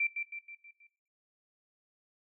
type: tone with echo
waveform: sine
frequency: 2349 Hz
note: D7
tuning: in tune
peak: -27 dBFS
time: 0-0.07 s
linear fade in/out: 5 ms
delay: 160 ms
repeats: 5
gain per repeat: -6 dB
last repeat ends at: 0.87 s
effects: noise-tail reverb RT60 0.8 s tail -20 dB re dry